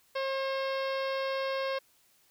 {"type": "harmonic tone", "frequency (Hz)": 537, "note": "C5", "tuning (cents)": 45, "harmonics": [1, 2, 3, 4, 5, 6, 7, 8, 9, 10], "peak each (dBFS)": [-31, -37, -41, -43, -45, -47, -48, -49, -50, -51], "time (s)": [0.15, 1.79], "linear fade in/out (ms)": 10, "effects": ["white hiss -66 dBFS RMS until 2.3 s"]}